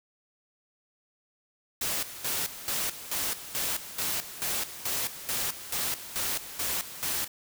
white noise with tremolo, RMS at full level -30 dBFS, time 1.81-7.28 s, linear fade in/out 5 ms, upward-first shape square, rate 2.3 Hz, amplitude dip 75%, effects none

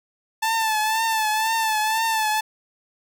sawtooth tone with vibrato, 880 Hz, A5, in tune, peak -16 dBFS, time 0.42-2.41 s, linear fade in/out 10 ms, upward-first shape triangle, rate 2 Hz, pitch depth 59 cents each way, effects none

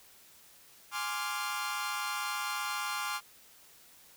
sawtooth chord, D half-diminished seventh, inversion second, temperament equal, 830.6 / 1046.5 / 1174.7 / 1396.9 Hz, Ab5 / C6 / D6 / F6, 0 / 0 / 0 / 0 cents, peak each -37 / -35 / -35 / -34 dBFS, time 0.91-3.21 s, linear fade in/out 50 ms, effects white hiss -58 dBFS RMS until 4.16 s

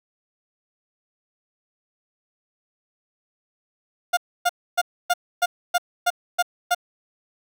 30% pulse tone bursts, 708 Hz, F5, 23 cents sharp, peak -14 dBFS, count 9, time 4.13-6.748 s, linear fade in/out 10 ms, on 42 ms, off 280 ms, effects none

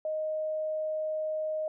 sine tone, 622.3 Hz, D#5, in tune, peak -29 dBFS, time 0.05-1.68 s, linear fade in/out 2 ms, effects none

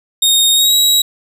sawtooth tone with pitch glide, 3708 to 3850 Hz, A#7 to B7, -10 to -45 cents, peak -6 dBFS, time 0.22-1.02 s, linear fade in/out 5 ms, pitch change +65 cents, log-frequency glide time 0.53-0.74 s, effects none

